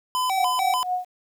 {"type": "tone with vibrato", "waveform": "square", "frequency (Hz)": 880, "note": "A5", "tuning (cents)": 0, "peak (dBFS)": -22, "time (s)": [0.15, 0.83], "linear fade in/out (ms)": 0, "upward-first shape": "square", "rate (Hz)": 3.4, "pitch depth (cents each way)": 240}
{"type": "tone with tremolo", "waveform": "sine", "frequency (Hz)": 729, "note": "F#5", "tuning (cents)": -26, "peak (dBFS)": -20, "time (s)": [0.37, 1.05], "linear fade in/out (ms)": 10, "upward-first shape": "triangle", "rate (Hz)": 4, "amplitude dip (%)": 100}
{"effects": ["9-bit"]}